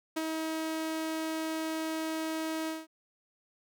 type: tone with ADSR envelope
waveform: sawtooth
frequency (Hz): 318.9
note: D#4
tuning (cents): +43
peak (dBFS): -25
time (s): 0.16-2.87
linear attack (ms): 11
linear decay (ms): 35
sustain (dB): -3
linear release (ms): 190
effects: none